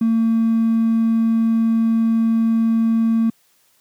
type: tone with hard clipping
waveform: triangle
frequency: 226.5 Hz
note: A#3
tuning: 50 cents flat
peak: -14 dBFS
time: 0.01-3.3 s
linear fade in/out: 5 ms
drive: 4 dB
effects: white hiss -59 dBFS RMS until 3.8 s + high-pass 100 Hz 12 dB/octave